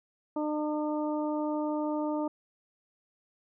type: harmonic tone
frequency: 302.1 Hz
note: D4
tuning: 49 cents sharp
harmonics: 1 / 2 / 3 / 4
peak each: -30 / -34 / -37 / -43 dBFS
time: 0.36-2.28 s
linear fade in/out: 5 ms
effects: none